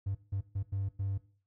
triangle tone bursts at uneven times, 98.2 Hz, G2, 4 cents sharp, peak -28 dBFS, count 5, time 0.06-0.15 / 0.32-0.41 / 0.55-0.63 / 0.72-0.89 / 0.99-1.18 s, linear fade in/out 10 ms, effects noise-tail reverb RT60 0.4 s tail -17 dB re dry + tanh soft clip ceiling -25 dBFS

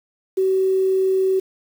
sine tone with quantisation, 379.9 Hz, F#4, 46 cents sharp, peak -15 dBFS, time 0.37-1.4 s, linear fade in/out 10 ms, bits 7, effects none

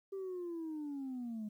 sine linear sweep, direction down, 394 to 207.3 Hz, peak -37 dBFS, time 0.12-1.49 s, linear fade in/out 10 ms, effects tanh soft clip ceiling -37 dBFS + 12-bit

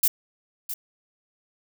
violet noise with echo, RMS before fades -19 dBFS, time 0.03-0.08 s, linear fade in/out 5 ms, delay 660 ms, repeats 1, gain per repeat -12 dB, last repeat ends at 0.74 s, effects none

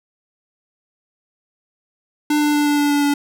square tone with pitch steps, 297.9 / 296 / 294.1 / 292.3 / 290.4 / 288.6 / 286.8 Hz, D4 / D4 / D4 / D4 / D4 / D4 / D4, +25 / +14 / +3 / -8 / -19 / -30 / -41 cents, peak -15 dBFS, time 2.3-3.14 s, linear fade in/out 5 ms, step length 120 ms, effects none

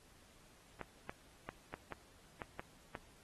clicks, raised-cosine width 0.5 ms, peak -28 dBFS, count 8, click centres 0.813 / 1.095 / 1.49 / 1.74 / 1.923 / 2.418 / 2.595 / 2.952 s, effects pink hiss -65 dBFS RMS until 3.23 s + AAC 32 kbps

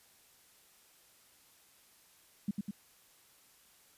sine tone with echo, 203.1 Hz, G#3, 38 cents flat, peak -29 dBFS, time 2.48-2.51 s, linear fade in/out 5 ms, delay 100 ms, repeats 2, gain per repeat -3 dB, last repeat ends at 2.71 s, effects white hiss -64 dBFS RMS until 3.97 s + resampled to 32000 Hz

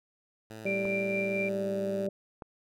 10% pulse tone with pitch glide, 110 to 106.93 Hz, A2 to A2, 0 to -49 cents, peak -34 dBFS, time 0.5-2.07 s, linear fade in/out 5 ms, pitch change -49 cents, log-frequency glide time 1.18-1.65 s
harmonic tone, 196 Hz, G3, in tune, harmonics 1 / 2 / 3, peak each -34 / -34 / -32 dBFS, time 0.65-2.09 s, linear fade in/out 5 ms
sine tone with tremolo, 2364 Hz, D7, 11 cents sharp, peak -30 dBFS, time 0.66-1.49 s, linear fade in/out 5 ms, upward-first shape triangle, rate 4.3 Hz, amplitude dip 55%
clicks, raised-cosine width 1 ms, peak -27 dBFS, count 2, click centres 0.853 / 2.422 s
effects none

